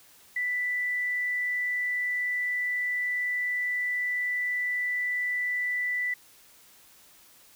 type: tone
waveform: sine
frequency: 1979 Hz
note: B6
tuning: 3 cents sharp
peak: -26 dBFS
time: 0.36-6.14 s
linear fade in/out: 5 ms
effects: white hiss -56 dBFS RMS until 7.55 s